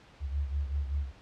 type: beating tone pair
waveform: sine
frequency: 69.9 / 75.1 Hz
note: C#2 / D2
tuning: +15 / +39 cents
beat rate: 5.2 Hz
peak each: -30 / -36 dBFS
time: 0.2-1.12 s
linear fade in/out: 50 ms
effects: pink hiss -56 dBFS RMS until 1.21 s + low-pass 4000 Hz 12 dB/octave